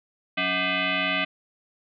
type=tone with frequency modulation; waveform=sine; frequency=277.2 Hz; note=C#4; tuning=in tune; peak=-22 dBFS; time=0.37-1.25 s; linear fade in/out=10 ms; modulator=458 Hz; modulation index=6.4; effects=none